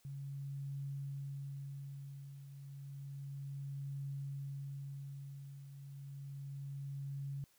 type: tone with tremolo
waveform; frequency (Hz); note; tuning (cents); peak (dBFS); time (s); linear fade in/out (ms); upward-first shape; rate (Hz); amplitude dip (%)
sine; 138.9; C#3; +4; -39; 0.05-7.44; 0; triangle; 0.31; 70
effects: white hiss -71 dBFS RMS until 7.58 s